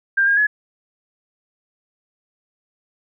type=tone with pitch steps; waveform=sine; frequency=1591 / 1621 / 1696 Hz; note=G6 / G#6 / G#6; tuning=+25 / -42 / +36 cents; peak=-13 dBFS; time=0.17-0.47 s; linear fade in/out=10 ms; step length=100 ms; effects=none